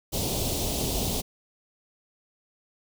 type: band-stop noise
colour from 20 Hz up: pink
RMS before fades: -28 dBFS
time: 0.12-1.22 s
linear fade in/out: 20 ms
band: 780 to 3100 Hz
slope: 24 dB/octave
effects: none